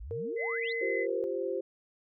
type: exponential sweep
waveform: sine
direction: up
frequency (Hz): 46 to 4435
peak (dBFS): -39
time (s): 0-0.73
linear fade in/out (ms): 10
type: tone with pitch glide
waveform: sine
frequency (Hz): 462.2 to 473.3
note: A#4 to A#4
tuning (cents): -15 to +26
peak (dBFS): -33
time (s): 0.11-1.24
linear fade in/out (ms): 0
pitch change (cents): +41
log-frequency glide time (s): 0.86-1.03
type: tone with vibrato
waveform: sine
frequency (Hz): 2034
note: C7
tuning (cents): -50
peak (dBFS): -33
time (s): 0.36-1.07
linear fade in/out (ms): 50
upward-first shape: triangle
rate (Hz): 2.5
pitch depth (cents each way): 8
type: chord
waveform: sine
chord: F suspended second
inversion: none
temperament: equal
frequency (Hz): 349.2 / 392 / 523.3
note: F4 / G4 / C5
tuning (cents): 0 / 0 / 0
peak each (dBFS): -36 / -34 / -34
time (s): 0.81-1.61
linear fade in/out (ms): 10
effects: none